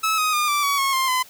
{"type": "tone with pitch steps", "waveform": "sawtooth", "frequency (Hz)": [1298, 1253.8, 1211.1, 1169.8, 1130, 1091.5, 1054.3, 1018.4], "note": ["E6", "D#6", "D#6", "D6", "C#6", "C#6", "C6", "C6"], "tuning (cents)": [-27, 13, -47, -7, 33, -27, 13, -47], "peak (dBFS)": -15, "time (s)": [0.03, 1.23], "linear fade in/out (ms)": 10, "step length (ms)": 150, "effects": ["white hiss -47 dBFS RMS until 1.29 s"]}